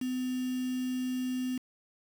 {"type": "tone with quantisation", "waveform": "sine", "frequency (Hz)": 254.1, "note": "B3", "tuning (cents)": 49, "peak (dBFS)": -30, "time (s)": [0.01, 1.58], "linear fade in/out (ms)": 5, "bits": 7, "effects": []}